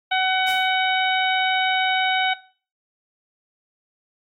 harmonic tone, 751 Hz, F#5, 26 cents sharp, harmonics 1 / 2 / 3 / 4 / 5, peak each -21 / -24 / -26 / -27 / -28 dBFS, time 0.11-2.34 s, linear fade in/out 10 ms
white noise with exponential decay, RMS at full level -33 dBFS, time 0.48-0.82 s, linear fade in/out 1 ms, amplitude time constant 73 ms
effects noise-tail reverb RT60 0.4 s tail -18 dB re dry + AAC 48 kbps

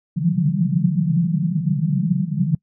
white band-pass noise, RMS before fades -19 dBFS, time 0.16-2.55 s, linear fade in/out 5 ms, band 140 to 190 Hz, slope 96 dB/octave, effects noise-tail reverb RT60 0.1 s tail -25 dB re dry

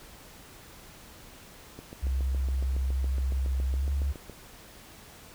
click train, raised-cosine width 2 ms, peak -28 dBFS, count 19, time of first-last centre 1.79-4.297 s, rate 7.18 Hz
sine tone with pitch glide, 65.8 to 69.71 Hz, C2 to C#2, +10 to +10 cents, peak -25 dBFS, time 2.02-4.13 s, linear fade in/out 20 ms, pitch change +100 cents, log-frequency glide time 3.76-3.84 s
effects pink hiss -50 dBFS RMS until 5.34 s

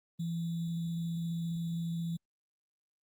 sine tone with sample-and-hold, 167.6 Hz, E3, 29 cents sharp, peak -32 dBFS, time 0.19-2.17 s, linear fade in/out 10 ms, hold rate 3675 Hz, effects Opus 24 kbps

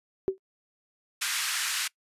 sine tone with exponential decay, 382.3 Hz, G4, 43 cents flat, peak -18 dBFS, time 0.28-0.38 s, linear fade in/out 0 ms, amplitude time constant 20 ms
pink band-pass noise, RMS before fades -30 dBFS, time 1.21-1.88 s, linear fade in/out 10 ms, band 1400 to 12000 Hz, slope 24 dB/octave
effects noise-tail reverb RT60 0.1 s tail -23 dB re dry + resampled to 32000 Hz

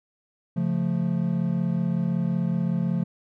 triangle chord, Db augmented, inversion none, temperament equal, 138.59 / 174.61 / 220 Hz, Db3 / F3 / A3, 0 / 0 / 0 cents, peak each -27 / -22 / -27 dBFS, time 0.56-3.04 s, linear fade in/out 10 ms, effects none

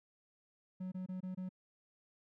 triangle tone bursts, 185 Hz, F#3, in tune, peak -37 dBFS, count 5, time 0.8-1.492 s, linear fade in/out 10 ms, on 120 ms, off 23 ms, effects none

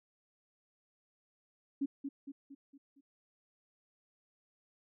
sine tone with echo, 277.7 Hz, C#4, 3 cents sharp, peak -30 dBFS, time 1.81-1.86 s, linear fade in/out 10 ms, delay 230 ms, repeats 5, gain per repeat -6 dB, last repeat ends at 3.01 s, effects none

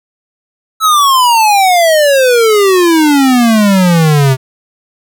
square exponential sweep, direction down, 1318.5 to 128.5 Hz, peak -6 dBFS, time 0.8-4.37 s, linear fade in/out 50 ms, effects none

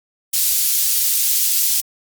white high-pass noise, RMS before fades -17 dBFS, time 0.33-1.81 s, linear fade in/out 10 ms, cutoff 4600 Hz, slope 12 dB/octave, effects Opus 32 kbps

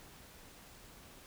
silence, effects pink hiss -56 dBFS RMS until 1.26 s

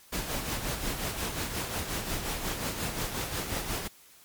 pink noise with tremolo, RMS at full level -31 dBFS, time 0.12-3.88 s, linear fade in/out 10 ms, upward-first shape sine, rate 5.6 Hz, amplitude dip 50%, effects white hiss -56 dBFS RMS until 4.24 s + MP3 96 kbps

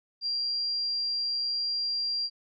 sine tone, 4757 Hz, D8, 21 cents sharp, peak -27 dBFS, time 0.21-2.3 s, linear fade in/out 50 ms, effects none

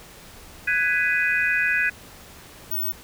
sine chord, G# minor seventh, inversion third, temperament just, 1495.1 / 1661.2 / 1993.5 / 2492 Hz, F#6 / G#6 / B6 / D#7, +18 / 0 / +16 / +2 cents, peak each -25 / -23 / -27 / -24 dBFS, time 0.67-1.9 s, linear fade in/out 10 ms
sine tone, 15804 Hz, B9, in tune, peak -23 dBFS, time 2.71-2.92 s, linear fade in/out 5 ms
effects pink hiss -45 dBFS RMS until 3.03 s

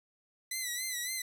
10% pulse tone with vibrato, 1997 Hz, B6, 19 cents sharp, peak -25 dBFS, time 0.51-1.22 s, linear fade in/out 5 ms, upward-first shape sine, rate 3.6 Hz, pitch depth 73 cents each way, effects none

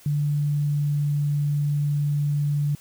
sine tone with pitch glide, 146.6 to 145.67 Hz, D3 to D3, -3 to -14 cents, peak -20 dBFS, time 0.06-2.75 s, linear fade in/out 2 ms, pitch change -11 cents, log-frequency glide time 0.21-1.14 s, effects white hiss -51 dBFS RMS until 2.8 s

